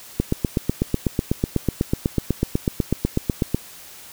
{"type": "click train", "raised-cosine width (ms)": 3, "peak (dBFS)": -5, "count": 28, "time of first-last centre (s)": [0.2, 3.546], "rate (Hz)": 8.07, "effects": ["white hiss -42 dBFS RMS until 4.12 s"]}